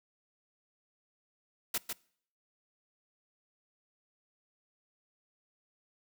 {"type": "noise with echo", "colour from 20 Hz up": "white", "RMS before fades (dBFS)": -32, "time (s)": [1.74, 1.78], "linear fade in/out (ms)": 5, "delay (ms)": 150, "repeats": 1, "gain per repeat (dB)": -5, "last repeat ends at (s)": 1.93, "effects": ["noise-tail reverb RT60 0.6 s tail -24 dB re dry"]}